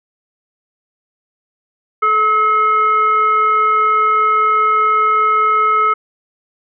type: tone with frequency modulation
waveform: sine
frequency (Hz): 1288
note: E6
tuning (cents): -41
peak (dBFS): -10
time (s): 2.02-5.94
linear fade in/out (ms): 10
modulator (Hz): 857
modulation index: 0.46
effects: none